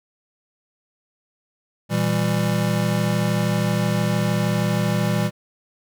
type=chord; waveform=square; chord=E diminished; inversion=second; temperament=just; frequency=118.67 / 164.81 / 197.78 Hz; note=Bb2 / E3 / G3; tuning=+31 / 0 / +16 cents; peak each=-24 dBFS; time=1.89-5.31 s; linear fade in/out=50 ms; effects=none